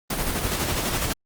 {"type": "noise with tremolo", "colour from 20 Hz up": "pink", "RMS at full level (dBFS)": -24, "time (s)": [0.1, 1.13], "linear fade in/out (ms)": 5, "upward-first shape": "square", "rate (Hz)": 12, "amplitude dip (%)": 35, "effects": ["Opus 24 kbps"]}